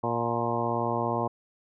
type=harmonic tone with a mistuned harmonic; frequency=117.4 Hz; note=A#2; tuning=13 cents sharp; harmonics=1 / 2 / 3 / 4 / 5 / 6 / 7 / 8 / 9; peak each=-34 / -34 / -34 / -34 / -34 / -34 / -34 / -34 / -34 dBFS; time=0.03-1.28 s; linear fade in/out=10 ms; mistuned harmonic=7; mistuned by=+38 cents; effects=none